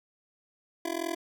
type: tone with amplitude modulation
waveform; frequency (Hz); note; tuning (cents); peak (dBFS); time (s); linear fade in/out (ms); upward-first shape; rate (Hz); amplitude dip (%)
25% pulse; 336.4; E4; +35; -23; 0.85-1.15; 5; sine; 42.6; 95
effects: none